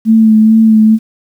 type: tone with vibrato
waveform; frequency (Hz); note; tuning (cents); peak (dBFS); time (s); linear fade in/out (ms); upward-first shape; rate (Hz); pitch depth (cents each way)
sine; 220; A3; 0; -3; 0.05-0.99; 50; sine; 2.3; 24
effects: 7-bit